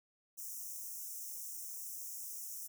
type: high-pass noise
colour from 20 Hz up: white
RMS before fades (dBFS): -45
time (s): 0.37-2.68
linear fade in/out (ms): 20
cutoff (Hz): 5500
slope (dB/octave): 96
effects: none